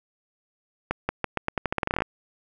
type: accelerating click train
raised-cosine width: 0.5 ms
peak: -9 dBFS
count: 17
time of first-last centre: 0.91-2.021 s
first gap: 180 ms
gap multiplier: 0.85
effects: none